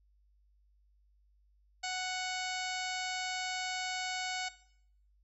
harmonic tone, 740 Hz, F#5, in tune, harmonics 1 / 2 / 3 / 4 / 5 / 6 / 7 / 8 / 9 / 10, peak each -39 / -43 / -42 / -45 / -48 / -43 / -48 / -50 / -50 / -45 dBFS, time 1.83-4.49 s, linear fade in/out 10 ms, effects noise-tail reverb RT60 0.7 s tail -18 dB re dry + added 50 Hz sine -65 dBFS peak until 5.23 s

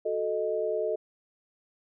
sine chord, D# diminished, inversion first, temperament equal, 370 / 440 / 622.3 Hz, F#4 / A4 / D#5, 0 / 0 / 0 cents, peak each -35 / -29 / -30 dBFS, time 0.05-0.96 s, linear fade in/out 10 ms, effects none

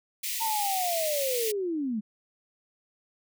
white high-pass noise, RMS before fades -32 dBFS, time 0.23-1.52 s, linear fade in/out 10 ms, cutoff 1900 Hz, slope 96 dB/octave
sine linear sweep, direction down, 917 to 201.4 Hz, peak -27 dBFS, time 0.4-2.01 s, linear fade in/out 20 ms
effects none

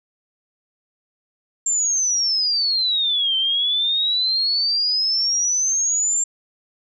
sine exponential two-way sweep, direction down then up, 7400 to 3100 to 7400 Hz, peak -17 dBFS, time 1.66-6.24 s, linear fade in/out 5 ms, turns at 3.36 s, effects none

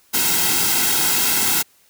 white noise with comb filter, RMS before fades -18 dBFS, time 0.13-1.63 s, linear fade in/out 20 ms, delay 1.7 ms, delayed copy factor -0.9, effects white hiss -56 dBFS RMS until 1.89 s

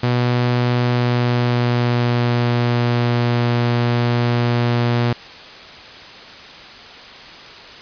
sawtooth tone with pitch glide, 122.4 to 119.95 Hz, B2 to A#2, -15 to +50 cents, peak -11 dBFS, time 0.03-5.13 s, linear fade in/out 5 ms, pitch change -35 cents, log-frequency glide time 0.75-2.8 s, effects white hiss -37 dBFS RMS until 7.81 s + resampled to 11025 Hz

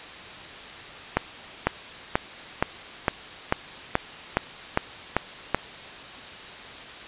accelerating click train, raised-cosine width 0.5 ms, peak -4 dBFS, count 11, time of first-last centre 1.17-5.546 s, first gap 500 ms, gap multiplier 0.97, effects white hiss -40 dBFS RMS until 7.07 s + resampled to 8000 Hz

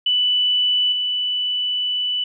sine tone with level steps, 2978 Hz, F#7, 11 cents sharp, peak -15 / -19 dBFS, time 0.06-2.24 s, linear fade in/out 5 ms, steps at 0.92 s, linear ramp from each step 5 ms, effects none

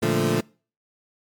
20% pulse chord, Bb major seventh, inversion none, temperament equal, 116.54 / 146.83 / 174.61 / 220 Hz, Bb2 / D3 / F3 / A3, 0 / 0 / 0 / 0 cents, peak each -21 dBFS, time 0.02-0.41 s, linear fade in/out 10 ms, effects noise-tail reverb RT60 0.4 s tail -25 dB re dry + MP3 96 kbps

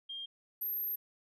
sine tone pair in turn, 3208 / 12832 Hz, G7 / G9, +39 / +39 cents, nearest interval 2 octaves, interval 2400 cents, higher second, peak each -39 / -32 dBFS, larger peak second, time 0.09-0.26 / 0.61-0.96 s, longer second, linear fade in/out 10 ms, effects tanh soft clip ceiling -30 dBFS

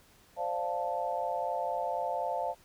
sine chord, D minor seventh, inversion third, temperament equal, 523.3 / 587.3 / 698.5 / 880 Hz, C5 / D5 / F5 / A5, 0 / 0 / 0 / 0 cents, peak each -37 / -37 / -34 / -35 dBFS, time 0.36-2.55 s, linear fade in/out 50 ms, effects pink hiss -61 dBFS RMS until 2.64 s

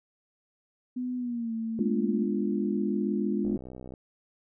sine tone with pitch glide, 250 to 225.3 Hz, B3 to A3, +21 to +41 cents, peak -29 dBFS, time 0.96-2.25 s, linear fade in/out 10 ms, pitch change -180 cents, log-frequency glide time 1.17-1.53 s
sine chord, G# diminished seventh, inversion none, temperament equal, 207.7 / 246.9 / 293.7 / 349.2 Hz, G#3 / B3 / D4 / F4, 0 / 0 / 0 / 0 cents, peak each -28 / -33 / -33 / -32 dBFS, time 1.79-3.57 s, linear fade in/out 2 ms
click train, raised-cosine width 2 ms, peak -29 dBFS, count 32, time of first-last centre 3.45-3.938 s, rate 63.5 Hz
effects none

